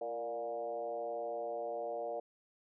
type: tone with frequency modulation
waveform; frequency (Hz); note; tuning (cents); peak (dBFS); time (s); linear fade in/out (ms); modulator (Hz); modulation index
sine; 587.3; D5; 0; -36; 0.01-2.2; 5; 121; 1.3
effects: none